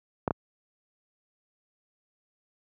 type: clicks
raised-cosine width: 1 ms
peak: -11 dBFS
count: 2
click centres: 0.278 / 0.308 s
effects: high-pass 80 Hz 12 dB/octave